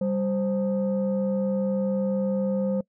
sine tone pair together, 195.87 / 523.3 Hz, G3 / C5, -1 / 0 cents, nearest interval octave + perfect fourth, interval 1701 cents, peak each -23 / -25 dBFS, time 0.01-2.81 s, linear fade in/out 5 ms, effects noise-tail reverb RT60 0.1 s tail -23 dB re dry + tanh soft clip ceiling -18 dBFS

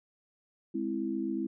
sine chord, Ab augmented, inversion none, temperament equal, 207.7 / 261.6 / 329.6 Hz, Ab3 / C4 / E4, 0 / 0 / 0 cents, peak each -36 / -35 / -33 dBFS, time 0.74-1.47 s, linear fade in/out 10 ms, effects none

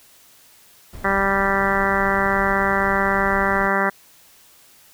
brown noise, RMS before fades -34 dBFS, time 0.93-3.68 s, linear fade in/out 5 ms
harmonic tone, 196 Hz, G3, in tune, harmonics 1 / 2 / 3 / 4 / 5 / 6 / 7 / 8 / 9 / 10, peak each -26 / -26 / -26 / -26 / -26 / -26 / -26 / -26 / -26 / -26 dBFS, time 1.04-3.9 s, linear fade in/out 10 ms
effects white hiss -51 dBFS RMS until 4.93 s

